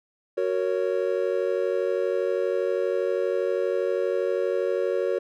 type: chord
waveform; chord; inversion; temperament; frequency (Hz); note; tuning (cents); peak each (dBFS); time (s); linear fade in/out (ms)
triangle; F# major; none; just; 370 / 462.5 / 555; F#4 / A#4 / C#5; 0 / -14 / +2; -25; 0.37-5.19; 10
effects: none